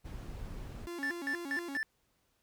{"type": "noise", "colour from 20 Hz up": "brown", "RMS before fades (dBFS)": -43, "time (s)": [0.04, 0.87], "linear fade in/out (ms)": 20}
{"type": "tone with vibrato", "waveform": "45% pulse", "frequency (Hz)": 309.5, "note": "D#4", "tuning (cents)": -9, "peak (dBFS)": -39, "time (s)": [0.87, 1.77], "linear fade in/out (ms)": 0, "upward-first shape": "square", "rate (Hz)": 4.3, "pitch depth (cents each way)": 190}
{"type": "tone bursts", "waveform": "triangle", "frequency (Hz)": 1762, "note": "A6", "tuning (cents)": 2, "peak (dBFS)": -30, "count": 4, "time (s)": [1.03, 1.83], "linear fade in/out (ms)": 0, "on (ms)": 80, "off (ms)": 160}
{"effects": ["pink hiss -75 dBFS RMS until 2.42 s"]}